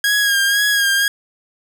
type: tone with vibrato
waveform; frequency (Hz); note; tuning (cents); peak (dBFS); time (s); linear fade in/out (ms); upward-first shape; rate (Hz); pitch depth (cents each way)
sawtooth; 1636; G#6; -26; -10; 0.04-1.08; 2; sine; 2; 39
effects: none